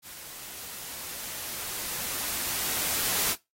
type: noise with level ramp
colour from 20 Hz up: white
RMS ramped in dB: -44 to -26 dBFS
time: 0.02-3.36 s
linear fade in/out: 50 ms
effects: noise-tail reverb RT60 0.2 s tail -20 dB re dry + AAC 48 kbps